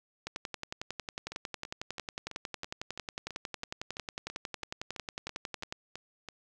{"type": "two click trains", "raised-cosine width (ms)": 0.2, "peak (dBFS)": [-19, -24], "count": [61, 16], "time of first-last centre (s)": [[0.27, 5.725], [1.32, 6.287]], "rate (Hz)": [11, 3.02], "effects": []}